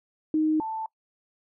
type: tone pair in turn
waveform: sine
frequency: 311.1 / 883.7 Hz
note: D#4 / A5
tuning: 0 / +7 cents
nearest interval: octave + tritone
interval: 1807 cents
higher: second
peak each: -20 / -29 dBFS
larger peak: first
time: 0.34-0.6 / 0.6-0.86 s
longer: neither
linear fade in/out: 2 ms
effects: noise-tail reverb RT60 0.1 s tail -23 dB re dry